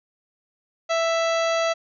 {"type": "harmonic tone with a mistuned harmonic", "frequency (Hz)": 661, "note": "E5", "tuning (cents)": 5, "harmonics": [1, 2, 3, 4, 5, 6, 7, 9, 10], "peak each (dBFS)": [-21, -27, -31, -33, -35, -37, -38, -40, -41], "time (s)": [0.89, 1.74], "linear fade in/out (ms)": 20, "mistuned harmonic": 9, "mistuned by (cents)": -25, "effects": []}